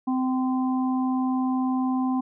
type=harmonic tone; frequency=258 Hz; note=C4; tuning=24 cents flat; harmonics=1 / 3 / 4; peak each=-22 / -32 / -34 dBFS; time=0.07-2.21 s; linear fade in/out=10 ms; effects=none